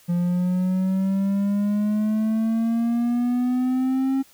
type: exponential sweep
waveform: triangle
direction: up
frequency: 173.1 to 270 Hz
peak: -17 dBFS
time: 0.08-4.23 s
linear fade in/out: 20 ms
effects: white hiss -54 dBFS RMS until 4.33 s